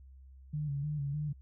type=tone with vibrato; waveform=sine; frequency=145.3 Hz; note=D3; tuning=18 cents flat; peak=-32 dBFS; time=0.53-1.33 s; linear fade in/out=10 ms; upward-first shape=square; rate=3.3 Hz; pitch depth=56 cents each way; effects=added 66 Hz sine -51 dBFS peak until 1.41 s